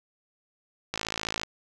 click train, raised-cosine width 0.2 ms, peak -12 dBFS, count 28, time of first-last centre 0.94-1.434 s, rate 54.7 Hz, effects none

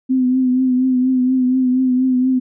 sine tone with vibrato, 255.8 Hz, C4, 39 cents flat, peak -12 dBFS, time 0.09-2.4 s, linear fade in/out 20 ms, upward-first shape triangle, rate 4.2 Hz, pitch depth 44 cents each way, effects none

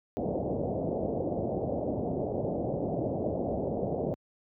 white low-pass noise, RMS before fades -31 dBFS, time 0.17-4.14 s, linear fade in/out 0 ms, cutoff 680 Hz, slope 48 dB/octave, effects high-pass 80 Hz 12 dB/octave

